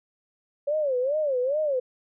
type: tone with vibrato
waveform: sine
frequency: 554.4 Hz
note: C#5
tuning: in tune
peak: -22 dBFS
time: 0.67-1.8 s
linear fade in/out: 10 ms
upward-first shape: sine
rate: 2.4 Hz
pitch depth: 200 cents each way
effects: none